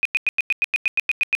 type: tone bursts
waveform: sine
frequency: 2489 Hz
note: D#7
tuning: in tune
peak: -15 dBFS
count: 12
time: 0.03-1.351 s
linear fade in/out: 0 ms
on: 23 ms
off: 95 ms
effects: none